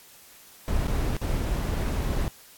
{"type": "noise with dropouts", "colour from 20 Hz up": "brown", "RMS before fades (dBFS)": -26, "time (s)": [0.68, 2.28], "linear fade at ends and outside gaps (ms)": 0, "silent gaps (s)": [[0.869, 0.882], [1.166, 1.216]], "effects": ["white hiss -51 dBFS RMS until 2.57 s", "AAC 64 kbps"]}